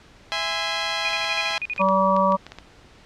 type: chord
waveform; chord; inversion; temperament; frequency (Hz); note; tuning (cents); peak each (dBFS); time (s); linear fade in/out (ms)
10% pulse; E augmented; none; just; 659.3 / 824.1 / 1030.1; E5 / G#5 / B#5; 0 / -14 / -27; -20 / -19 / -20; 0.32-1.58; 0
type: tone bursts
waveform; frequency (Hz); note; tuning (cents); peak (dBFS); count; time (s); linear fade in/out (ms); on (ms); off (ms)
sine; 2465; D#7; -17; -24; 10; 1.05-1.816; 0; 37; 44
type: clicks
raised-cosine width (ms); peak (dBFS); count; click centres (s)
0.2; -19; 10; 1.106 / 1.244 / 1.507 / 1.763 / 1.887 / 2.165 / 2.322 / 2.466 / 2.52 / 2.586
type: harmonic tone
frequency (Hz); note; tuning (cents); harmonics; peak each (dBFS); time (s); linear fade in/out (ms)
191.8; G3; -37; 1 / 3 / 5 / 6; -24 / -21 / -21 / -21; 1.79-2.37; 20
effects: pink hiss -50 dBFS RMS until 3.05 s + low-pass 5000 Hz 12 dB/octave